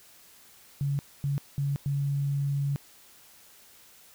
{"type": "tone bursts at uneven times", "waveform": "sine", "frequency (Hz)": 140.8, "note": "C#3", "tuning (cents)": 27, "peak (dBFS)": -25, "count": 4, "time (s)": [[0.81, 0.99], [1.24, 1.38], [1.58, 1.76], [1.86, 2.76]], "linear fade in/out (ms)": 0, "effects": ["white hiss -55 dBFS RMS until 4.14 s"]}